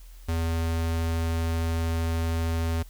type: tone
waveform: square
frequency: 82.41 Hz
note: E2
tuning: in tune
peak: -25 dBFS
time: 0.28-2.83 s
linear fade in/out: 10 ms
effects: added 41 Hz sine -43 dBFS peak until 2.89 s + white hiss -57 dBFS RMS until 2.89 s